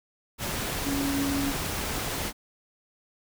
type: tone in noise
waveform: sine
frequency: 278.9 Hz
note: C#4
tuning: 11 cents sharp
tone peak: -26 dBFS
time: 0.84-1.54 s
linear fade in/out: 50 ms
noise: pink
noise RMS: -31 dBFS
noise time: 0.38-2.33 s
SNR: +2 dB
effects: none